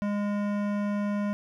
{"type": "tone with hard clipping", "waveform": "sine", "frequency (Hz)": 205, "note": "G#3", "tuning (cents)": -22, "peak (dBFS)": -28, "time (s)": [0.02, 1.33], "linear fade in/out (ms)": 0, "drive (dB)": 16, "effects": []}